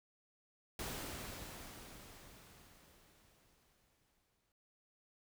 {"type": "noise with exponential decay", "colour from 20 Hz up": "pink", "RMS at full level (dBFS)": -42, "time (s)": [0.79, 4.52], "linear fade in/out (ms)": 2, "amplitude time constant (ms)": 810, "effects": []}